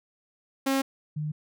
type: tone pair in turn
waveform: sawtooth / sine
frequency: 270.2 / 151.64 Hz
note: C#4 / D#3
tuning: -44 / -44 cents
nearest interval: minor seventh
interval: 1000 cents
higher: first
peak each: -19 / -28 dBFS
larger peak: first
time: 0.66-0.82 / 1.16-1.32 s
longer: neither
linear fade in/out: 10 ms
effects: none